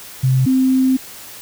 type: tone pair in turn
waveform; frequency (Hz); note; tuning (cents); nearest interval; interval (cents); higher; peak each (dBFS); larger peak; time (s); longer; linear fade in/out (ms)
sine; 130.4 / 260.8; C3 / C4; -5 / -5; octave; 1200; second; -11; neither; 0.23-0.46 / 0.46-0.97; second; 10
effects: white hiss -36 dBFS RMS until 1.41 s